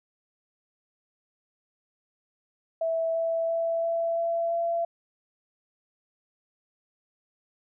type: tone with pitch steps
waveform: sine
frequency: 656 / 660.2 / 664.4 / 668.6 / 672.9 / 677.2 Hz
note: E5 / E5 / E5 / E5 / E5 / E5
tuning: -9 / +2 / +13 / +24 / +35 / +46 cents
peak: -24 dBFS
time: 2.81-4.85 s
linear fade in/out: 5 ms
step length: 340 ms
effects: none